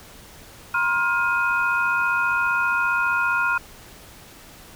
sine tone cluster, 961 / 1056 / 1411 / 2502 Hz, B5 / C6 / F6 / D#7, -48 / +16 / +17 / +9 cents, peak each -28 / -27 / -20 / -29 dBFS, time 0.74-3.58 s, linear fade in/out 5 ms, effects pink hiss -45 dBFS RMS until 4.75 s

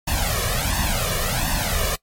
pink noise with flanger, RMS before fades -22 dBFS, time 0.07-1.96 s, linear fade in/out 10 ms, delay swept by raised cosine 1.1 to 1.75 ms, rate 1.4 Hz, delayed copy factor +1, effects noise-tail reverb RT60 0.1 s tail -21 dB re dry + MP3 64 kbps

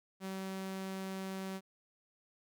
sawtooth tone, 191 Hz, G3, 45 cents flat, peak -35 dBFS, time 0.2-1.61 s, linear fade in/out 50 ms, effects none

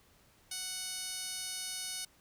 10% pulse tone with band-pass filter, 740 Hz, F#5, in tune, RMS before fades -40 dBFS, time 0.51-2.05 s, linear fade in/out 5 ms, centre 7600 Hz, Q 3.5, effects pink hiss -65 dBFS RMS until 2.2 s

